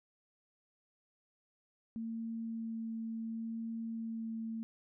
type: tone with vibrato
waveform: sine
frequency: 226.1 Hz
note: A3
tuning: 47 cents sharp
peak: -37 dBFS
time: 1.96-4.63 s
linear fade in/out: 0 ms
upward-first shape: sine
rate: 0.71 Hz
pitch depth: 9 cents each way
effects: none